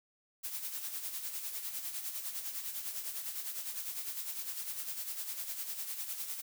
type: noise with tremolo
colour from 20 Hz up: blue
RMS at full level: -38 dBFS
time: 0.43-6.42 s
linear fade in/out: 20 ms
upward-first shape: sine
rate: 9.9 Hz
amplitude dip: 55%
effects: none